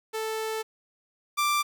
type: tone pair in turn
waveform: sawtooth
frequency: 440 / 1178.1 Hz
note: A4 / D6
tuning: 0 / +5 cents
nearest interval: octave + perfect fourth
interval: 1705 cents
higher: second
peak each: -25 / -19 dBFS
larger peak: second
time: 0.13-0.63 / 1.37-1.63 s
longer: first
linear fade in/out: 20 ms
effects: 9-bit